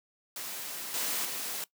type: noise with level steps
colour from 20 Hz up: white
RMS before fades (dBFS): -39 / -32 / -36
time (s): 0.36-1.64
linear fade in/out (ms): 2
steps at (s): 0.94 / 1.25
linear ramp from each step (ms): 2
effects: noise-tail reverb RT60 0.1 s tail -19 dB re dry + high-pass 200 Hz 12 dB/octave